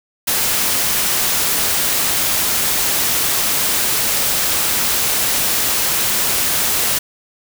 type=noise; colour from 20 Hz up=white; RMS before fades=-17 dBFS; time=0.27-6.99 s; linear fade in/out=10 ms; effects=none